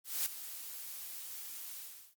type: noise with ADSR envelope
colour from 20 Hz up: blue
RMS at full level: -32 dBFS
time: 0.04-2.15 s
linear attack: 220 ms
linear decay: 5 ms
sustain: -13 dB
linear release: 400 ms
effects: Opus 48 kbps